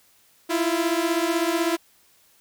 sawtooth beating tone pair, 327.4 / 343.4 Hz, E4 / F4, -12 / -29 cents, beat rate 16 Hz, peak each -20 / -20 dBFS, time 0.49-1.77 s, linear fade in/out 20 ms, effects white hiss -59 dBFS RMS until 2.4 s

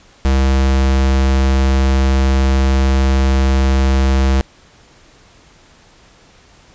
square tone, 66.6 Hz, C2, 31 cents sharp, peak -11 dBFS, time 0.25-4.41 s, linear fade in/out 0 ms, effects pink hiss -47 dBFS RMS until 6.74 s + resampled to 16000 Hz

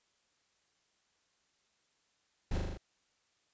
brown noise with echo, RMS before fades -33 dBFS, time 2.51-2.58 s, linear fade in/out 5 ms, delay 39 ms, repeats 5, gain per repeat -2 dB, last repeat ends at 2.775 s, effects white hiss -75 dBFS RMS until 3.53 s + resampled to 16000 Hz

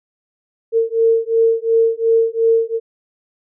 sine beating tone pair, 453.3 / 456.1 Hz, A#4 / A#4, -48 / -38 cents, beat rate 2.8 Hz, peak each -15 dBFS, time 0.72-2.8 s, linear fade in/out 50 ms, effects none

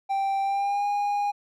triangle tone with pitch glide, 784 to 817.3 Hz, G5 to G#5, 0 to -28 cents, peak -21 dBFS, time 0.09-1.32 s, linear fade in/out 20 ms, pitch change +72 cents, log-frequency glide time 0.42-0.86 s, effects none

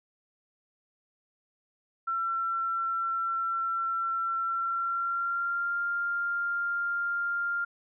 sine tone with pitch glide, 1352 to 1397.3 Hz, E6 to F6, +43 to 0 cents, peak -27 dBFS, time 2.07-7.65 s, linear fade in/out 10 ms, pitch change +57 cents, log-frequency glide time 4.43-5.8 s, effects none

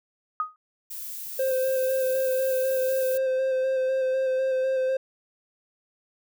sine tone with exponential decay, 1248 Hz, D#6, 5 cents sharp, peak -20 dBFS, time 0.4-0.56 s, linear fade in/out 1 ms, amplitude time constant 33 ms
violet noise, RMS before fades -36 dBFS, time 0.9-3.18 s, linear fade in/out 10 ms
triangle tone with vibrato, 523.3 Hz, C5, in tune, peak -20 dBFS, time 1.39-4.97 s, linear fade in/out 5 ms, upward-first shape square, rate 4 Hz, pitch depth 16 cents each way
effects none

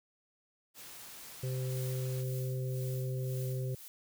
white noise, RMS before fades -49 dBFS, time 0.74-2.25 s, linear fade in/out 50 ms
harmonic tone, 129.3 Hz, C3, 20 cents flat, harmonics 1 / 3 / 4, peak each -33 / -43 / -45 dBFS, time 1.43-3.75 s, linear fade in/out 5 ms
blue noise with tremolo, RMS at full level -48 dBFS, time 1.7-3.88 s, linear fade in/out 0 ms, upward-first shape sine, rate 1.9 Hz, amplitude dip 60%
effects none

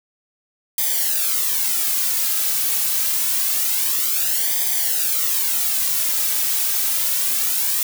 blue noise with flanger, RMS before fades -20 dBFS, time 0.78-7.83 s, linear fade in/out 2 ms, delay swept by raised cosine 0.72 to 2.92 ms, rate 0.26 Hz, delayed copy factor -0.8, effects none

